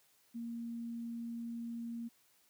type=tone; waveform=sine; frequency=233.1 Hz; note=A#3; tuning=in tune; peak=-39 dBFS; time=0.34-2.09 s; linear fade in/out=20 ms; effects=white hiss -70 dBFS RMS until 2.49 s + high-pass 80 Hz 12 dB/octave